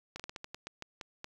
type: slowing click train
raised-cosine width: 0.2 ms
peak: -24 dBFS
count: 11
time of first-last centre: 0.16-1.244 s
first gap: 36 ms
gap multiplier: 1.23
effects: 9-bit